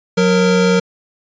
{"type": "tone pair together", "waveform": "square", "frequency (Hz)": [182.3, 465.2], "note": ["F#3", "A#4"], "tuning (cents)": [-25, -4], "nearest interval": "octave + major third", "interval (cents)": 1621, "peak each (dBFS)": [-14, -14], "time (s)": [0.17, 0.8], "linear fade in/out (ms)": 10, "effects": ["resampled to 16000 Hz"]}